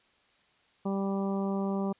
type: harmonic tone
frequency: 196 Hz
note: G3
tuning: in tune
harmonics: 1 / 2 / 3 / 4 / 5 / 6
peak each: -29 / -35 / -39 / -41 / -43 / -45 dBFS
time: 0.85-1.93 s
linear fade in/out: 10 ms
effects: white hiss -66 dBFS RMS until 1.99 s + resampled to 8000 Hz